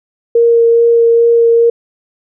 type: tone with vibrato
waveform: sine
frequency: 465.4 Hz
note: A#4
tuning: 3 cents flat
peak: -5 dBFS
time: 0.35-1.7 s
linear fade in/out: 5 ms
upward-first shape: sine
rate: 2.4 Hz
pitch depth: 9 cents each way
effects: none